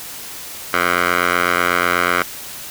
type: tone with band-pass filter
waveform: 10% pulse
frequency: 88.1 Hz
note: F2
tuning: 16 cents sharp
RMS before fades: -17 dBFS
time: 0.73-2.23 s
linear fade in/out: 10 ms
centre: 1600 Hz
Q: 2
effects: white hiss -32 dBFS RMS until 2.7 s